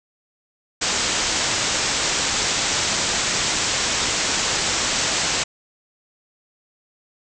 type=low-pass noise; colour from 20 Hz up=white; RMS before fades=-22 dBFS; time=0.81-5.44 s; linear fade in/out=10 ms; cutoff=7900 Hz; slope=96 dB/octave; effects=none